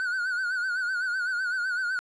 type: tone with vibrato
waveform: triangle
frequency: 1480 Hz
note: F#6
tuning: in tune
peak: -24 dBFS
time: 0-1.99 s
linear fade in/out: 0 ms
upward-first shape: sine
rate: 7.9 Hz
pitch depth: 79 cents each way
effects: resampled to 24000 Hz + 11-bit